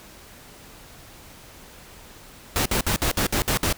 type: noise bursts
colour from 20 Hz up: pink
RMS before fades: -22 dBFS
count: 8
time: 2.56-3.726 s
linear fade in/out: 0 ms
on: 95 ms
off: 58 ms
effects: pink hiss -46 dBFS RMS until 3.77 s